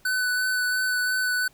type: tone with vibrato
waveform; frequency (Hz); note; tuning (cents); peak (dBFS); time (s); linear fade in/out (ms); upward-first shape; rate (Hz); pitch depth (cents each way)
square; 1500; F#6; +23; -23; 0.05-1.48; 5; sine; 2.9; 13
effects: pink hiss -59 dBFS RMS until 1.53 s